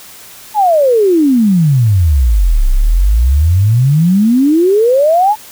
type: exponential two-way sweep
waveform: sine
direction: down then up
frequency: 880 to 30.87 to 880 Hz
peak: -6 dBFS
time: 0.54-5.36 s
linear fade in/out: 50 ms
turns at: 2.69 s
effects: white hiss -35 dBFS RMS until 5.51 s